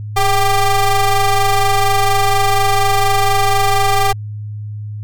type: ring-modulated tone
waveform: 35% pulse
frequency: 397.1 Hz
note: G4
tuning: 22 cents sharp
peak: -6 dBFS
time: 0.16-4.13 s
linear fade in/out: 10 ms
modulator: 385 Hz
effects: added 105 Hz sine -23 dBFS peak until 5.03 s